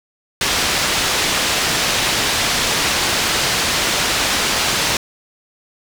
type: low-pass noise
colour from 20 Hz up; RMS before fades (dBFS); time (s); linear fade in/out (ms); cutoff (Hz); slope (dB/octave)
white; -18; 0.41-4.97; 2; 5200; 12
effects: none